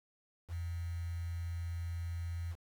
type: tone with quantisation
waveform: sine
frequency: 84.9 Hz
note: F2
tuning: 48 cents flat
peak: -36 dBFS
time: 0.48-2.56 s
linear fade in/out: 50 ms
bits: 9
effects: none